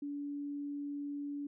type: tone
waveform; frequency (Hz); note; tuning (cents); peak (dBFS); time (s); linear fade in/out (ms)
sine; 287; D4; -40; -37; 0.02-1.47; 5
effects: none